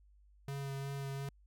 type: tone with vibrato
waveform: square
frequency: 138.2 Hz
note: C#3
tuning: 5 cents flat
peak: -39 dBFS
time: 0.48-1.29 s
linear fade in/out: 2 ms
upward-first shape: sine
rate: 2.8 Hz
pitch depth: 15 cents each way
effects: added 50 Hz sine -61 dBFS peak until 1.46 s